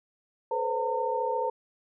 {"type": "tone cluster", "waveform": "sine", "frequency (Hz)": [434, 503, 537, 909], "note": ["A4", "B4", "C5", "A#5"], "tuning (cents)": [-24, 32, 45, -44], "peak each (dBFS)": [-34, -30, -37, -29], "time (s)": [0.51, 1.5], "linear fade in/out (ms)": 5, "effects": []}